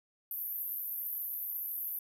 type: band-pass noise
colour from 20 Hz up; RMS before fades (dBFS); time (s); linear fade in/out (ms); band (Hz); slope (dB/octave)
pink; -38; 0.31-1.99; 2; 12000 to 14000; 96
effects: none